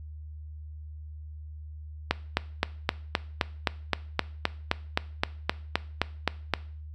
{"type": "click train", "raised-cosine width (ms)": 0.3, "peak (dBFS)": -6, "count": 18, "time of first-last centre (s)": [2.11, 6.537], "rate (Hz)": 3.84, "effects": ["noise-tail reverb RT60 0.5 s tail -19 dB re dry", "added 76 Hz sine -39 dBFS peak until 6.94 s"]}